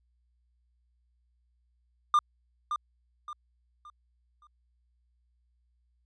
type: tone with echo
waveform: triangle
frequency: 1200 Hz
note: D6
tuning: 37 cents sharp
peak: -17 dBFS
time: 2.14-2.19 s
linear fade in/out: 2 ms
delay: 570 ms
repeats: 4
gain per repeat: -9 dB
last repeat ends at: 4.47 s
effects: added 60 Hz sine -68 dBFS peak until 6.05 s + resampled to 22050 Hz